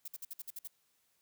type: noise bursts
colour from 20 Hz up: violet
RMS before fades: -43 dBFS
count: 8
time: 0.05-0.675 s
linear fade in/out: 5 ms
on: 30 ms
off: 55 ms
effects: white hiss -75 dBFS RMS until 1.21 s